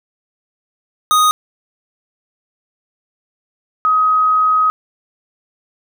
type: tone pair in turn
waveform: square / sine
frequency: 1244.5 / 1261.9 Hz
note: D#6 / D#6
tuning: 0 / +24 cents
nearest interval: unison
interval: 24 cents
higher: second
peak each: -10 dBFS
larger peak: neither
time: 1.11-1.31 / 3.85-4.7 s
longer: second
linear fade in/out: 0 ms
effects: none